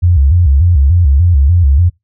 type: tone with vibrato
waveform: sine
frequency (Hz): 77.78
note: D#2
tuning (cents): 0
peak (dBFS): -5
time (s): 0.02-1.9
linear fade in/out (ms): 20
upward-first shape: square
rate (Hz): 3.4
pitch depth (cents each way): 210
effects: noise-tail reverb RT60 0.2 s tail -25 dB re dry